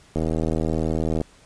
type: click train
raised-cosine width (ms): 2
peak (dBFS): -11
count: 85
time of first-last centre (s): 0.16-1.214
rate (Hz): 79.7
effects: pink hiss -53 dBFS RMS until 1.45 s + resampled to 22050 Hz